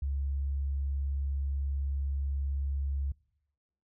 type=tone; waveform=sine; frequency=69.3 Hz; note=C#2; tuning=in tune; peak=-29 dBFS; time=0.02-3.12 s; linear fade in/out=5 ms; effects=noise-tail reverb RT60 0.9 s tail -24 dB re dry